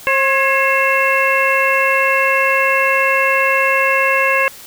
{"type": "harmonic tone with a mistuned harmonic", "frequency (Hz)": 537, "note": "C5", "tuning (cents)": 45, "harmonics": [1, 2, 3, 4, 5], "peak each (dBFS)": [-18, -18, -18, -18, -18], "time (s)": [0.07, 4.48], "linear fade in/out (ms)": 0, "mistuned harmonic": 3, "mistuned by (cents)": 55, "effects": ["white hiss -37 dBFS RMS until 4.66 s"]}